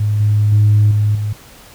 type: tone with level steps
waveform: sine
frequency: 105 Hz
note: G#2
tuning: 19 cents sharp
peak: -12 / -9 / -6 / -10 / -16 dBFS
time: 0-1.33 s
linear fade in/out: 5 ms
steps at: 0.2 / 0.52 / 0.91 / 1.15 s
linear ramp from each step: 2 ms
effects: tanh soft clip ceiling -4 dBFS + pink hiss -41 dBFS RMS until 1.74 s